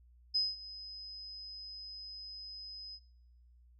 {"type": "tone with ADSR envelope", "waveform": "sine", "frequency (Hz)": 5050, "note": "D#8", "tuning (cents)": 25, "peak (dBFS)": -27, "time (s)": [0.34, 3], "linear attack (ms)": 17, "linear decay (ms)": 200, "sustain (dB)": -17, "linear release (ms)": 58, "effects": ["noise-tail reverb RT60 0.9 s tail -24 dB re dry", "added 60 Hz sine -59 dBFS peak until 3.79 s"]}